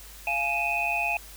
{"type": "tone cluster", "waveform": "sine", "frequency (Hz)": [694, 837, 2502, 2640], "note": ["F5", "G#5", "D#7", "E7"], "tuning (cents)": [-11, 13, 9, 2], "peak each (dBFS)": [-31, -32, -27, -31], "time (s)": [0.27, 1.17], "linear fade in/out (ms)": 2, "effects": ["added 50 Hz sine -47 dBFS peak until 1.36 s", "white hiss -47 dBFS RMS until 1.36 s"]}